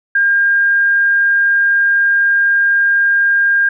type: tone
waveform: sine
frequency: 1608 Hz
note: G6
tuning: 44 cents sharp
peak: -9 dBFS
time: 0.15-3.69 s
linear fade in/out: 5 ms
effects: none